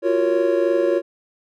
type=chord; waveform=triangle; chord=Gb major seventh; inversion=third; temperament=just; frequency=346.9 / 370 / 462.5 / 555 Hz; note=F4 / Gb4 / Bb4 / Db5; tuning=-12 / 0 / -14 / +2 cents; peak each=-18 / -22 / -22 / -18 dBFS; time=0.02-1.02 s; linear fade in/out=50 ms; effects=none